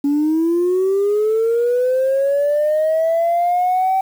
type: linear sweep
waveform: sine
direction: up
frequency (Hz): 280.3 to 770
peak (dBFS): -12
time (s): 0.04-4.01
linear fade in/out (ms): 5
effects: tanh soft clip ceiling -11 dBFS + 7-bit